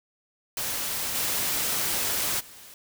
white noise with level steps, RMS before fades -30 / -27 / -47 dBFS, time 0.57-2.74 s, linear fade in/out 2 ms, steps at 1.14 / 2.39 s, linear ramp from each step 20 ms, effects none

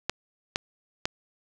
clicks, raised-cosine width 0.2 ms, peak -8 dBFS, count 3, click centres 0.096 / 0.559 / 1.055 s, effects none

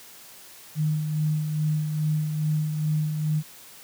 sine tone with tremolo, 153.4 Hz, D#3, 24 cents flat, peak -20 dBFS, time 0.75-3.43 s, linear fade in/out 50 ms, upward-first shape sine, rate 2.4 Hz, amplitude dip 45%, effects white hiss -47 dBFS RMS until 3.83 s + high-pass 80 Hz 12 dB/octave

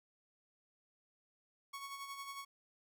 sawtooth tone with tremolo, 1109 Hz, C#6, in tune, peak -39 dBFS, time 1.73-2.45 s, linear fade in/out 10 ms, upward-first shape sine, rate 11 Hz, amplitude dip 50%, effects none

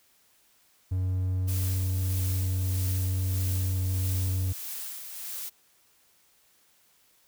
triangle tone, 92.5 Hz, F#2, in tune, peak -23 dBFS, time 0.91-4.53 s, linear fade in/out 10 ms
blue noise with tremolo, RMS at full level -36 dBFS, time 1.47-5.5 s, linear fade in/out 20 ms, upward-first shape sine, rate 1.6 Hz, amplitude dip 45%
effects white hiss -64 dBFS RMS until 7.27 s

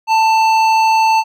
sine tone with hard clipping, 887 Hz, A5, 14 cents sharp, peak -11 dBFS, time 0.07-1.24 s, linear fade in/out 50 ms, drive 11 dB, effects none

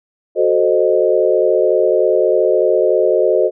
sine chord, F# diminished seventh, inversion none, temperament equal with one note detuned, 370 / 440 / 523.3 / 617.6 Hz, F#4 / A4 / C5 / Eb5, 0 / 0 / 0 / -13 cents, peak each -16 dBFS, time 0.35-3.51 s, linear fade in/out 50 ms, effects none

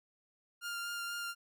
sawtooth tone with vibrato, 1400 Hz, F6, 4 cents sharp, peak -34 dBFS, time 0.61-1.35 s, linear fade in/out 50 ms, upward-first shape sine, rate 4.1 Hz, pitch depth 11 cents each way, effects none

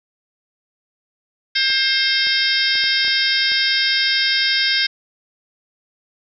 harmonic tone, 531 Hz, C5, 25 cents sharp, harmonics 3 / 4 / 5 / 6 / 7 / 8 / 9 / 10, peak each -22 / -22 / -30 / -24 / -22 / -33 / -22 / -23 dBFS, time 1.55-4.87 s, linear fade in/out 10 ms
clicks, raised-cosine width 1 ms, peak -25 dBFS, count 7, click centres 1.702 / 2.27 / 2.755 / 2.84 / 3.049 / 3.08 / 3.519 s
effects none

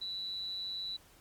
sine tone with amplitude modulation, 3951 Hz, B7, in tune, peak -34 dBFS, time 0.01-0.97 s, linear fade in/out 10 ms, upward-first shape sine, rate 186 Hz, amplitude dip 45%, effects pink hiss -61 dBFS RMS until 1.2 s + MP3 96 kbps

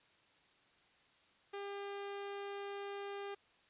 sawtooth tone, 400.9 Hz, G4, 39 cents sharp, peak -38 dBFS, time 1.53-3.35 s, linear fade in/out 10 ms, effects white hiss -69 dBFS RMS until 3.69 s + resampled to 8000 Hz

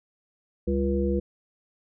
harmonic tone with a mistuned harmonic, 69.3 Hz, C#2, in tune, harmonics 1 / 3 / 5 / 7, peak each -27 / -27 / -28 / -29 dBFS, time 0.67-1.2 s, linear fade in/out 10 ms, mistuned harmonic 3, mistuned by -100 cents, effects none

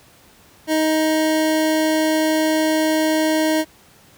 25% pulse tone, 313.5 Hz, D#4, 13 cents sharp, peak -12 dBFS, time 0.67-3.65 s, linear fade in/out 50 ms, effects pink hiss -50 dBFS RMS until 4.17 s + high-pass 60 Hz 12 dB/octave

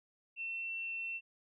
sine tone, 2699 Hz, E7, 40 cents sharp, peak -37 dBFS, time 0.36-1.21 s, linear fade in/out 50 ms, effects none

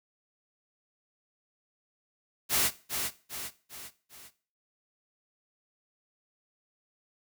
white noise with echo, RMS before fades -26 dBFS, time 2.49-2.71 s, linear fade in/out 50 ms, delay 400 ms, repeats 4, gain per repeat -6 dB, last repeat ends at 4.31 s, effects noise-tail reverb RT60 0.4 s tail -17 dB re dry

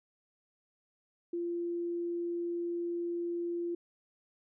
sine tone, 344.4 Hz, F4, 24 cents flat, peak -32 dBFS, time 1.33-3.75 s, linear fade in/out 5 ms, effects none

